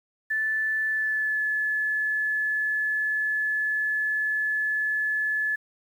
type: tone with pitch glide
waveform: sine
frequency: 1751 to 1720.9 Hz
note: A6 to A6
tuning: -9 to -39 cents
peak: -23 dBFS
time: 0.3-5.56 s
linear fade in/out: 10 ms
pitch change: -30 cents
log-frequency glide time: 0.9-1.41 s
effects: 9-bit